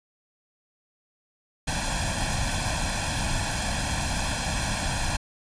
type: noise with comb filter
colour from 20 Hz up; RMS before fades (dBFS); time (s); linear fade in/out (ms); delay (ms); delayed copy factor
pink; -27; 1.67-5.17; 10; 1.2; +0.85
effects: resampled to 22050 Hz